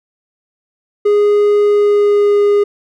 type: tone with pitch glide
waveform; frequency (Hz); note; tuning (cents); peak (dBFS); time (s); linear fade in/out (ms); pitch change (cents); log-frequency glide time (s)
triangle; 413.3 to 409.5; G#4 to G#4; -8 to -24; -6; 1.05-2.64; 10; -16; 1.63-2.4
effects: none